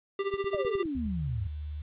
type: tone with tremolo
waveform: square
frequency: 395.2 Hz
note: G4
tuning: 14 cents sharp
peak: -26 dBFS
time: 0.19-0.83 s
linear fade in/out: 2 ms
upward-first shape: triangle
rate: 15 Hz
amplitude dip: 90%
type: click train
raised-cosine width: 5 ms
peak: -32 dBFS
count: 8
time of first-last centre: 0.34-1.063 s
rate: 9.68 Hz
type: exponential sweep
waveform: sine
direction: down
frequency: 641 to 90.8 Hz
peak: -30 dBFS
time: 0.53-1.47 s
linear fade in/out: 5 ms
type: tone with pitch glide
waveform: sine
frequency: 74.3 to 74.82 Hz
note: D2 to D2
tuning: +21 to +33 cents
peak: -34 dBFS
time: 0.95-1.82 s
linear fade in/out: 5 ms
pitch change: +12 cents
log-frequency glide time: 1.33-1.6 s
effects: resampled to 8000 Hz + 10-bit